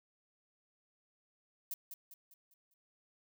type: noise with echo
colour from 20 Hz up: violet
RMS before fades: -40 dBFS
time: 1.71-1.74 s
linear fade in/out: 2 ms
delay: 200 ms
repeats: 5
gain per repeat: -7 dB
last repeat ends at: 2.74 s
effects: none